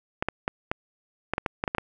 clicks, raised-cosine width 0.5 ms, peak -10 dBFS, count 11, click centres 0.225 / 0.286 / 0.479 / 0.715 / 1.336 / 1.381 / 1.462 / 1.639 / 1.678 / 1.749 / 1.783 s, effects none

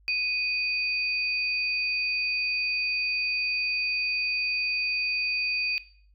sine tone pair together, 2489 / 4621 Hz, D#7 / D8, 0 / -29 cents, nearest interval major seventh, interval 1071 cents, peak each -25 / -31 dBFS, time 0.08-5.78 s, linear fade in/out 0 ms, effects noise-tail reverb RT60 0.5 s tail -17 dB re dry + added 50 Hz sine -56 dBFS peak until 6.14 s

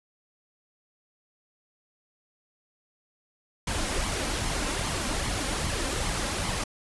pink noise with flanger, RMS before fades -29 dBFS, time 3.67-6.64 s, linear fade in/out 5 ms, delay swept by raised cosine 0.92 to 3.82 ms, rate 2.5 Hz, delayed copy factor +0.5, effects resampled to 24000 Hz

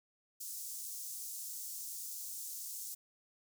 pink high-pass noise, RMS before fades -44 dBFS, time 0.4-2.95 s, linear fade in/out 10 ms, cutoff 6200 Hz, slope 24 dB/octave, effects none

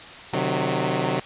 10% pulse chord, C diminished, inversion none, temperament equal with one note detuned, 130.81 / 151.92 / 185 Hz, C3 / Eb3 / Gb3, 0 / -41 / 0 cents, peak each -18 dBFS, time 0.33-1.2 s, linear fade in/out 5 ms, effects white hiss -40 dBFS RMS until 1.25 s + resampled to 8000 Hz

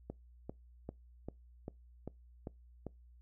click train, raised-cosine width 2 ms, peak -28 dBFS, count 8, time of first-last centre 0.1-2.867 s, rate 2.53 Hz, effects noise-tail reverb RT60 0.2 s tail -24 dB re dry + added 60 Hz sine -57 dBFS peak until 3.21 s

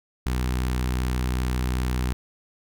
sawtooth tone with notch filter, 62.6 Hz, B1, 24 cents sharp, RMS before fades -25 dBFS, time 0.26-2.13 s, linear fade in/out 0 ms, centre 570 Hz, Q 1.5, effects none

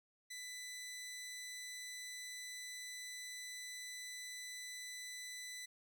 15% pulse tone, 1994 Hz, B6, 16 cents sharp, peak -40 dBFS, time 0.3-5.66 s, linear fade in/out 10 ms, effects none

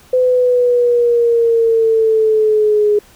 sine exponential sweep, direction down, 509 to 415 Hz, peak -9 dBFS, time 0.13-2.99 s, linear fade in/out 5 ms, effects pink hiss -46 dBFS RMS until 3.15 s

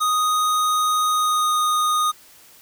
square tone with pitch glide, 1244.5 to 1235.2 Hz, D#6 to D#6, 0 to -13 cents, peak -18 dBFS, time 0-2.12 s, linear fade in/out 20 ms, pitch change -13 cents, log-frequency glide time 1.11-1.59 s, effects white hiss -49 dBFS RMS until 2.61 s

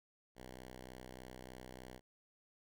5% pulse tone, 63.3 Hz, B1, 43 cents sharp, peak -39 dBFS, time 0.35-2.01 s, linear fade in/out 50 ms, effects none

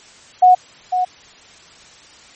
sine tone with echo, 732 Hz, F#5, 19 cents flat, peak -5 dBFS, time 0.42-0.55 s, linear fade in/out 10 ms, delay 500 ms, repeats 1, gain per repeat -9 dB, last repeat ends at 1.05 s, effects white hiss -44 dBFS RMS until 2.35 s + MP3 32 kbps

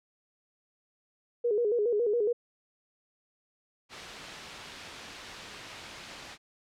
sine tone with vibrato, 445.9 Hz, A4, 23 cents sharp, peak -24 dBFS, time 1.44-2.33 s, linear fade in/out 10 ms, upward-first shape square, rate 7.2 Hz, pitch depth 120 cents each way
white noise, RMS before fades -39 dBFS, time 3.89-6.38 s, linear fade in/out 50 ms
effects low-pass 4000 Hz 12 dB/octave

